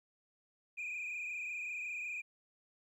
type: tone with frequency modulation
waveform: sine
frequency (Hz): 2449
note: D#7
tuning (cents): -28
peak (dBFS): -36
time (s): 0.77-2.22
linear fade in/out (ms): 20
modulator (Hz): 25.4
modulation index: 3.2
effects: tanh soft clip ceiling -37 dBFS + 13-bit